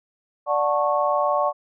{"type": "chord", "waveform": "sine", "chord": "D major seventh", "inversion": "none", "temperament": "just", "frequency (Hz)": [587.3, 734.2, 881, 1101.2], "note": ["D5", "F#5", "A5", "C#6"], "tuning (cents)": [0, -14, 2, -12], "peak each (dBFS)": [-22, -25, -27, -23], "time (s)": [0.46, 1.53], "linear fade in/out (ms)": 50, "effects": []}